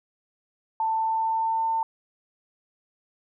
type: tone with pitch glide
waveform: sine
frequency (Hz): 889 to 900.4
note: A5 to A5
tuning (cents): +18 to +40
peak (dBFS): -22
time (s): 0.8-1.83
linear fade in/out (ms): 2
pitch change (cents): +22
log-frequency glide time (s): 0.96-1.69
effects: none